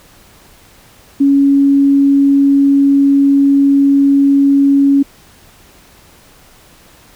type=tone; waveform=sine; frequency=278.5 Hz; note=C#4; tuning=8 cents sharp; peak=-6 dBFS; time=1.2-5.03 s; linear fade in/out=10 ms; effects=pink hiss -44 dBFS RMS until 7.15 s